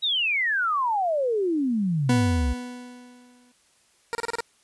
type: exponential sweep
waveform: sine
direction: down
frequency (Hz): 3900 to 61.74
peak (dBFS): -21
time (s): 0.02-2.54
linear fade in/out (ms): 20
type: tone with exponential decay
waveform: 40% pulse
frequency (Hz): 246.9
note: B3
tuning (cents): 0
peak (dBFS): -17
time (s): 2.09-3.52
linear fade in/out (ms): 5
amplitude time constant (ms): 310
type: tone bursts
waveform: 15% pulse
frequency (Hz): 466.2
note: A#4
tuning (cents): 0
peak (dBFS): -19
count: 6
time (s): 4.13-4.405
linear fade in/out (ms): 0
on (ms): 20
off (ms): 31
effects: white hiss -62 dBFS RMS until 4.63 s + resampled to 24000 Hz